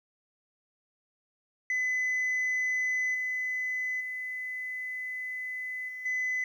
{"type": "tone with level steps", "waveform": "sine", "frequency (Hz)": 2013, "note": "B6", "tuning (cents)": 33, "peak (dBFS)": [-24, -28, -33, -37, -26], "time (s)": [1.7, 6.44], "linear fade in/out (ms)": 2, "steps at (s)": [3.14, 4, 5.88, 6.05], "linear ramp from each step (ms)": 10, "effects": ["tanh soft clip ceiling -25 dBFS", "10-bit"]}